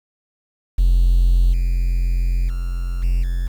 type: tone with level steps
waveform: triangle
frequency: 43.65 Hz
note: F1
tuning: in tune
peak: -8 / -13 / -18 / -12 / -16 dBFS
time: 0.78-3.48 s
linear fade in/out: 10 ms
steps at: 1.52 / 2.48 / 3.02 / 3.22 s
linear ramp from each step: 20 ms
effects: tanh soft clip ceiling -6 dBFS + 7-bit